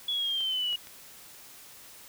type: exponential sweep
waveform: sine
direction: down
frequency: 3400 to 2887 Hz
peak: -27 dBFS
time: 0.08-0.76 s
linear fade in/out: 5 ms
type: clicks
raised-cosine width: 0.2 ms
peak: -29 dBFS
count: 3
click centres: 0.407 / 0.728 / 0.871 s
effects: white hiss -50 dBFS RMS until 2.08 s